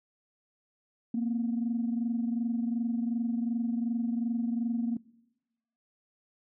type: tone pair together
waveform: sine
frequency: 231.4 / 254.1 Hz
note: A#3 / B3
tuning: -13 / +49 cents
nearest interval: major second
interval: 162 cents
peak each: -27 / -34 dBFS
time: 1.14-4.97 s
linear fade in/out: 5 ms
effects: noise-tail reverb RT60 1.0 s tail -23 dB re dry + tanh soft clip ceiling -21 dBFS